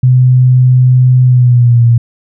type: tone with pitch glide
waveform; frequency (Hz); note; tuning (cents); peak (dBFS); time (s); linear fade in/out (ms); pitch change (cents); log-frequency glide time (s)
sine; 127 to 117.81; B2 to A#2; +49 to +19; -3; 0.03-1.98; 5; -130; 1.24-1.84
effects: none